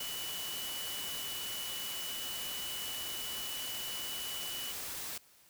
sine tone in noise, 2960 Hz, F#7, in tune, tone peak -41 dBFS, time 0-4.72 s, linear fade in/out 5 ms, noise white, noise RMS -41 dBFS, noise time 0-5.18 s, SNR -3 dB, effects white hiss -63 dBFS RMS until 5.49 s

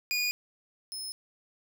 25% pulse tone pair in turn, 2451 / 5193 Hz, D#7 / E8, -27 / -27 cents, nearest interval octave + minor second, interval 1300 cents, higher second, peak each -23 / -31 dBFS, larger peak first, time 0.11-0.31 / 0.92-1.12 s, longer neither, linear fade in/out 0 ms, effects none

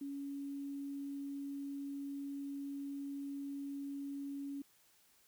sine tone with quantisation, 280 Hz, C#4, 18 cents sharp, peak -40 dBFS, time 0.01-4.62 s, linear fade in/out 5 ms, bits 11, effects white hiss -69 dBFS RMS until 5.27 s

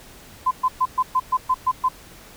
sine tone bursts, 1023 Hz, C6, 39 cents flat, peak -15 dBFS, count 9, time 0.46-1.888 s, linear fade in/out 10 ms, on 52 ms, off 120 ms, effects pink hiss -45 dBFS RMS until 2.36 s

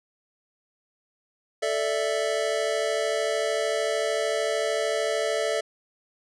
square chord, A suspended fourth, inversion none, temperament just, 440 / 586.7 / 660 Hz, A4 / D5 / E5, 0 / -2 / +2 cents, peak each -29 dBFS, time 1.62-5.61 s, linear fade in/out 10 ms, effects resampled to 22050 Hz

